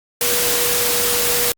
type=tone in noise; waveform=sine; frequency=481.6 Hz; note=B4; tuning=44 cents flat; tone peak=-24 dBFS; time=0.21-1.52 s; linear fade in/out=2 ms; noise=white; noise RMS=-18 dBFS; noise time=0.21-1.52 s; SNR=-9 dB; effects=Opus 48 kbps